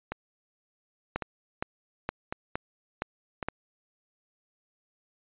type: two click trains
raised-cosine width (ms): 0.5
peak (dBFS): -17 / -14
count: 4 / 6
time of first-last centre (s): 0.12-3.428 / 1.16-3.486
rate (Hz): 0.907 / 2.15
effects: resampled to 8000 Hz